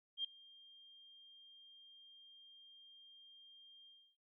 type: tone with ADSR envelope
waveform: sine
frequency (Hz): 3200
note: G7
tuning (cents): +35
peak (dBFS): -34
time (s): 0.17-4.17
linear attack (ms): 74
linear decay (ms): 5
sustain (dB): -24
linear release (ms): 300
effects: noise-tail reverb RT60 0.1 s tail -26 dB re dry